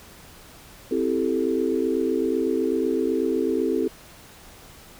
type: chord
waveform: sine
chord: A minor seventh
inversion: first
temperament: equal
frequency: 261.6 / 329.6 / 392 / 440 Hz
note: C4 / E4 / G4 / A4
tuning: 0 / 0 / 0 / 0 cents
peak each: -26 dBFS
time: 0.91-3.88 s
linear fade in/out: 5 ms
effects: pink hiss -47 dBFS RMS until 4.99 s